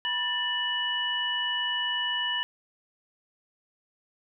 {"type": "tone cluster", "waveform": "sine", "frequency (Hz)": [971, 1776, 2944], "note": ["B5", "A6", "F#7"], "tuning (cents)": [-30, 16, -9], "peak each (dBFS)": [-35, -31, -28], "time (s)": [0.05, 2.43], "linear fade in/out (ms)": 0, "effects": []}